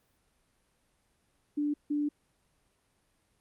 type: tone bursts at uneven times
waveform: sine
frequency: 293.7 Hz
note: D4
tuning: in tune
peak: -27 dBFS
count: 2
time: 1.57-1.74 / 1.9-2.09 s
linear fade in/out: 10 ms
effects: pink hiss -72 dBFS RMS until 3.4 s + Opus 32 kbps